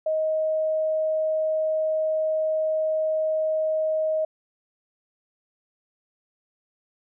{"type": "tone", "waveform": "sine", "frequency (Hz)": 628, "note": "D#5", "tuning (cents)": 16, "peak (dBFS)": -21, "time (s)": [0.06, 4.25], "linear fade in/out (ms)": 5, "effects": []}